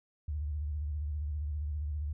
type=tone with vibrato; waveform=sine; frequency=74.4 Hz; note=D2; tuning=23 cents sharp; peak=-32 dBFS; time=0.28-2.13 s; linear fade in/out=5 ms; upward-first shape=square; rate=15 Hz; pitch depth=81 cents each way; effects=none